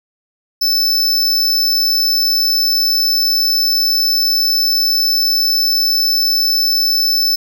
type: tone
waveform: square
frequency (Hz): 5274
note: E8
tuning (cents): 0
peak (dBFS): -12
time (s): 0.61-7.36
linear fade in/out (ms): 10
effects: none